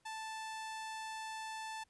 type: tone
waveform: sawtooth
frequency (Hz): 880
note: A5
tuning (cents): 0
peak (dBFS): -38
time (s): 0.05-1.84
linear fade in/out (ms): 10
effects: pink hiss -75 dBFS RMS until 1.89 s + resampled to 24000 Hz